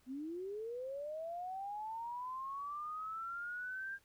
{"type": "linear sweep", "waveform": "sine", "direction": "up", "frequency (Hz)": [246.9, 1606], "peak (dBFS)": -40, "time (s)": [0.06, 3.99], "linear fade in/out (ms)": 50, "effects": ["pink hiss -71 dBFS RMS until 4.04 s"]}